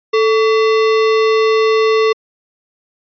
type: tone with sample-and-hold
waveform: sine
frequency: 440 Hz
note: A4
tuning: in tune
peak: -9 dBFS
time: 0.13-2.13 s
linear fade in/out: 10 ms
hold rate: 1575 Hz
effects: resampled to 11025 Hz